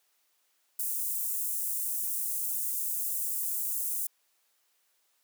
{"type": "high-pass noise", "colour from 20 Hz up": "white", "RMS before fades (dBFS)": -32, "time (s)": [0.79, 4.07], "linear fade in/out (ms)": 5, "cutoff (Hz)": 8300, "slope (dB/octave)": 24, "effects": ["white hiss -72 dBFS RMS until 5.23 s", "high-pass 400 Hz 12 dB/octave"]}